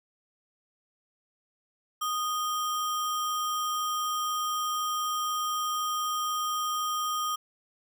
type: tone with sample-and-hold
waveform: sine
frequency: 1237 Hz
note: D#6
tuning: 10 cents flat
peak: -27 dBFS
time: 2.01-7.36 s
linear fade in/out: 10 ms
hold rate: 4410 Hz
effects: none